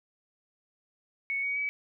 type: tone with pitch steps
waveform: sine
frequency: 2217 / 2249 / 2282 Hz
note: C#7 / C#7 / C#7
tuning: 0 / +24 / +50 cents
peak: -28 dBFS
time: 1.3-1.69 s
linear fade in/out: 0 ms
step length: 130 ms
effects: none